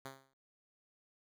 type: tone with exponential decay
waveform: 5% pulse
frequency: 134.5 Hz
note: C3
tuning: 48 cents sharp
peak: -31 dBFS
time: 0.05-0.34 s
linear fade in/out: 2 ms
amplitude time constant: 62 ms
effects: none